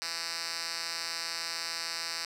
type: tone with band-pass filter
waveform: 5% pulse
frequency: 166.6 Hz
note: E3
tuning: 19 cents sharp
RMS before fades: -36 dBFS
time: 0.02-2.25 s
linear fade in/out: 0 ms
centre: 4900 Hz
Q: 1.7
effects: none